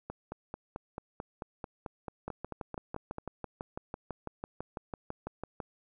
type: two click trains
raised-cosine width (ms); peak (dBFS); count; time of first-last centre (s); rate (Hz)
1; -23 / -24; 21 / 15; 2.28-5.602 / 0.1-3.184; 6.02 / 4.54
effects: none